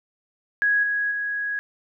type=tone with level steps; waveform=sine; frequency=1661.2 Hz; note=G#6; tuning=in tune; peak=-17 / -21 / -24 dBFS; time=0.62-1.59 s; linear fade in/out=0 ms; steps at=0.83 / 1.11 s; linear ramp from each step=5 ms; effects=none